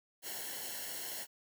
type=noise with comb filter; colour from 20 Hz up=white; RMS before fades=-42 dBFS; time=0.22-1.27 s; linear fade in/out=50 ms; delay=0.82 ms; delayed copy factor=-0.75; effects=none